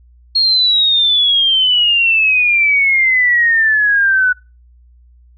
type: exponential sweep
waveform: sine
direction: down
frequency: 4298 to 1480 Hz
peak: -9 dBFS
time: 0.35-4.33 s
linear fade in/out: 10 ms
effects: noise-tail reverb RT60 0.3 s tail -26 dB re dry + added 60 Hz sine -43 dBFS peak until 5.37 s